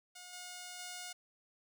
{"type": "tone with level steps", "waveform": "5% pulse", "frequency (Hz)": 720, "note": "F#5", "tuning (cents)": -47, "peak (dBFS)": [-38, -34, -32], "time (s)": [0.15, 1.13], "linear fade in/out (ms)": 10, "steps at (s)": [0.33, 0.79], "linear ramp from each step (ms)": 2, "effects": []}